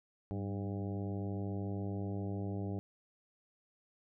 harmonic tone with a mistuned harmonic, 100.3 Hz, G2, 40 cents sharp, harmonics 1 / 2 / 3 / 4 / 5 / 6 / 7 / 8, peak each -38 / -41 / -44 / -46 / -52 / -52 / -53 / -55 dBFS, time 0.31-2.79 s, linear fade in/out 0 ms, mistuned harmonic 2, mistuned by -62 cents, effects none

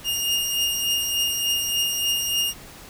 sawtooth beating tone pair, 2834 / 2837.4 Hz, F7 / F7, +25 / +27 cents, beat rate 3.4 Hz, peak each -19 / -26 dBFS, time 0.04-2.54 s, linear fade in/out 50 ms, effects pink hiss -43 dBFS RMS until 2.89 s

